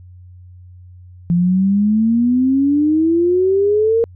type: exponential sweep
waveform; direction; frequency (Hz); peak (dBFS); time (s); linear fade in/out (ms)
sine; up; 170 to 466.2; -11; 1.3-4.04; 0
effects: added 90 Hz sine -37 dBFS peak until 4.15 s